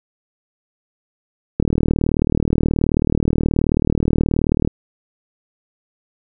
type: click train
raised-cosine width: 3 ms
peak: -3 dBFS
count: 120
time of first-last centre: 1.6-4.675 s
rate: 38.7 Hz
effects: none